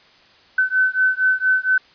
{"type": "beating tone pair", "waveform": "sine", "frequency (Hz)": [1516, 1520.3], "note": ["F#6", "F#6"], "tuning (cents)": [42, 47], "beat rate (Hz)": 4.3, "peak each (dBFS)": -18, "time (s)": [0.58, 1.78], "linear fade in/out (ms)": 5, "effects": ["white hiss -51 dBFS RMS until 1.94 s", "resampled to 11025 Hz"]}